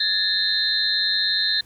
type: tone cluster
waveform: sine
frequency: 1692 / 1789 / 3678 / 3955 / 4144 Hz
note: G#6 / A6 / A#7 / B7 / C8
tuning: +32 / +28 / -24 / +2 / -17 cents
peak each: -29 / -29 / -24 / -28 / -22 dBFS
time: 0-1.61 s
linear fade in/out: 5 ms
effects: pink hiss -53 dBFS RMS until 1.65 s